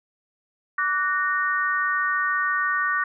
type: tone cluster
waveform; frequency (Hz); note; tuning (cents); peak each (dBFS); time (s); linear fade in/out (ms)
sine; 1156 / 1482 / 1847; D6 / F#6 / A#6; -28 / +2 / -16; -25; 0.78-3.04; 5
effects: none